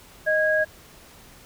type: tone pair together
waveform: sine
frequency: 622.3 / 1645.1 Hz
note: D#5 / G#6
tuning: 0 / -17 cents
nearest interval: octave + perfect fourth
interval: 1683 cents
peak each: -21 dBFS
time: 0.26-0.65 s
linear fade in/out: 20 ms
effects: pink hiss -49 dBFS RMS until 1.45 s